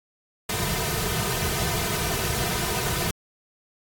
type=noise with comb filter; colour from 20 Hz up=pink; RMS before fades=-26 dBFS; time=0.49-3.11 s; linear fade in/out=5 ms; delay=3.6 ms; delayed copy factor=-0.9; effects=AAC 64 kbps